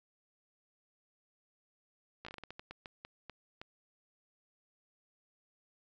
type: slowing click train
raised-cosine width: 0.3 ms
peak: -29 dBFS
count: 14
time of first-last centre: 2.25-3.615 s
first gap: 15 ms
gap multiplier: 1.29
effects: resampled to 16000 Hz